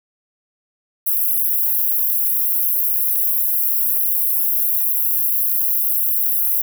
white high-pass noise, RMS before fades -18 dBFS, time 1.06-6.62 s, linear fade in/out 10 ms, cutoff 11000 Hz, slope 96 dB/octave, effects none

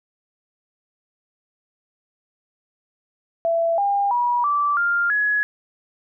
sine tone with pitch steps, 668 / 803.6 / 966.8 / 1163.1 / 1399.2 / 1683.3 Hz, E5 / G5 / B5 / D6 / F6 / G#6, +23 / +43 / -37 / -17 / +3 / +23 cents, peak -17 dBFS, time 3.45-5.43 s, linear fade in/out 0 ms, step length 330 ms, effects none

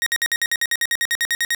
sawtooth tone bursts, 1873 Hz, A#6, 8 cents sharp, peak -14 dBFS, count 16, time 0.02-1.548 s, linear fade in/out 0 ms, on 43 ms, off 56 ms, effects none

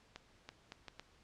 accelerating click train, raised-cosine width 0.2 ms, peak -29 dBFS, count 5, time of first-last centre 0.16-0.996 s, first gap 330 ms, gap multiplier 0.7, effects pink hiss -67 dBFS RMS until 1.23 s + low-pass 6000 Hz 12 dB/octave

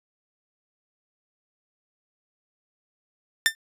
sawtooth tone with exponential decay, 1792 Hz, A6, 31 cents sharp, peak -9 dBFS, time 3.46-3.55 s, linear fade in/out 0 ms, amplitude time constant 18 ms, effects resampled to 32000 Hz

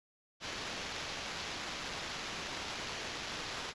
white noise with sample-and-hold, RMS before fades -41 dBFS, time 0.4-3.74 s, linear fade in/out 50 ms, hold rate 8820 Hz, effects resampled to 22050 Hz

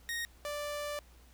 sawtooth tone pair in turn, 1864.7 / 587.3 Hz, A#6 / D5, 0 / 0 cents, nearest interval octave + minor sixth, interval 2000 cents, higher first, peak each -31 / -32 dBFS, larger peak first, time 0.09-0.25 / 0.45-0.99 s, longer second, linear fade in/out 0 ms, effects added 60 Hz sine -57 dBFS peak until 1.33 s + pink hiss -63 dBFS RMS until 1.33 s

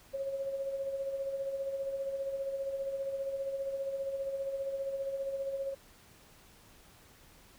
sine tone with tremolo, 546 Hz, C#5, 26 cents flat, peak -31 dBFS, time 0.13-5.75 s, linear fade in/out 20 ms, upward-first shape sine, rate 15 Hz, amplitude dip 50%, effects pink hiss -59 dBFS RMS until 7.58 s

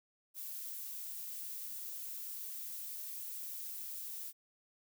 violet noise, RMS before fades -44 dBFS, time 0.34-4.33 s, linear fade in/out 50 ms, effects none

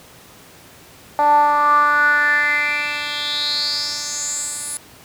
10% pulse tone with band-pass filter sweep, 293.7 Hz, D4, in tune, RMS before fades -18 dBFS, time 1.19-4.77 s, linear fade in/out 0 ms, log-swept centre 790 to 10000 Hz, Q 6.6, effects pink hiss -44 dBFS RMS until 5.04 s + high-pass 80 Hz 12 dB/octave

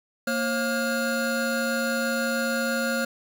square tone cluster, 232.3 / 540 / 1417 Hz, A#3 / C#5 / F6, -6 / -45 / +25 cents, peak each -29 dBFS, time 0.27-3.05 s, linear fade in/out 5 ms, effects none

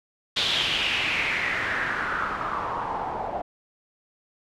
white noise with low-pass filter sweep, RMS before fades -27 dBFS, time 0.36-3.42 s, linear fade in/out 10 ms, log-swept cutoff 3700 to 720 Hz, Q 4.3, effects none

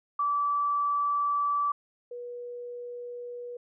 sine tone pair in turn, 1157 / 484.8 Hz, D6 / B4, -26 / -32 cents, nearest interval octave + minor third, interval 1506 cents, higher first, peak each -24 / -36 dBFS, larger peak first, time 0.19-1.72 / 2.11-3.57 s, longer first, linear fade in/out 5 ms, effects none

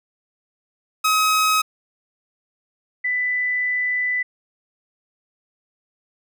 sawtooth / sine tone pair in turn, 1271 / 1991.5 Hz, D#6 / B6, +36 / +14 cents, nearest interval minor sixth, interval 778 cents, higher second, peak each -12 / -19 dBFS, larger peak first, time 1.04-1.62 / 3.04-4.23 s, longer second, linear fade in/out 10 ms, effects none

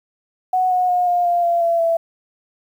sine tone with pitch steps, 740 / 729 / 718.1 / 707.4 / 696.9 / 686.5 / 676.2 / 666.2 Hz, F#5 / F#5 / F5 / F5 / F5 / F5 / E5 / E5, 0 / -26 / +48 / +22 / -4 / -30 / +44 / +18 cents, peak -14 dBFS, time 0.53-1.97 s, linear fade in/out 5 ms, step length 180 ms, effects 8-bit

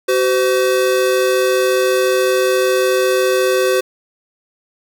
square tone pair together, 378.2 / 512.4 Hz, F#4 / C5, +38 / -36 cents, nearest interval perfect fourth, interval 526 cents, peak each -16 dBFS, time 0.08-3.81 s, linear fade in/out 10 ms, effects none

